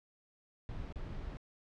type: noise with dropouts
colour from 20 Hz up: brown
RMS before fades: -42 dBFS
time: 0.69-1.37 s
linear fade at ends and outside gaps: 0 ms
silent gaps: 0.925-0.958 / 1.085-1.089 s
effects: low-pass 4000 Hz 12 dB/octave